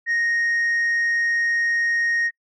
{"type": "tone", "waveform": "sine", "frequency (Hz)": 1864.7, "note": "A#6", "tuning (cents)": 0, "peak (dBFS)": -16, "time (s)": [0.06, 2.31], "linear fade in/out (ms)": 50, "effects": ["noise-tail reverb RT60 0.1 s tail -26 dB re dry", "tanh soft clip ceiling -17 dBFS"]}